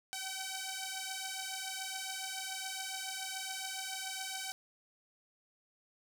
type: beating tone pair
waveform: 5% pulse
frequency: 761 / 768.1 Hz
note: F#5 / G5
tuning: +48 / -35 cents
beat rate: 7.1 Hz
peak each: -30 / -30 dBFS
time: 0.13-4.52 s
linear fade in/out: 0 ms
effects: none